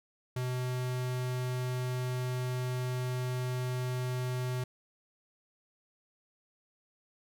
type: tone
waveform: square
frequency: 126.2 Hz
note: B2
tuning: 38 cents sharp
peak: -32 dBFS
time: 0.36-4.64 s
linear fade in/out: 5 ms
effects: none